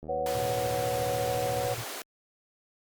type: click train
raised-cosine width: 2 ms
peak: -30 dBFS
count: 127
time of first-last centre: 0.03-1.65 s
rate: 77.8 Hz
type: chord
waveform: sine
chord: B suspended second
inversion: none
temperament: just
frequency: 493.9 / 555.6 / 740.8 Hz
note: B4 / C#5 / F#5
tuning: 0 / +4 / +2 cents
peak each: -32 dBFS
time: 0.08-1.75 s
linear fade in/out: 20 ms
type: high-pass noise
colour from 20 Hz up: pink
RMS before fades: -38 dBFS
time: 0.26-2.02 s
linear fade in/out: 2 ms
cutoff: 340 Hz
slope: 24 dB/octave
type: tone with tremolo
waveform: triangle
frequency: 116.54 Hz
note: A#2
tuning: in tune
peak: -32 dBFS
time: 0.35-1.84 s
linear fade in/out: 5 ms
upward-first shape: square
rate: 14 Hz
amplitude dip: 65%
effects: Opus 48 kbps